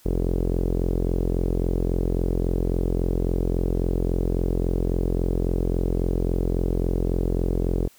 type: tone with low-pass filter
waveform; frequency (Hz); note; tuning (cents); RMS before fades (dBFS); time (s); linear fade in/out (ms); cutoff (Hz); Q
sawtooth; 43.65; F1; 0; -23; 0.05-7.88; 10; 420; 2.8
effects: white hiss -55 dBFS RMS until 7.98 s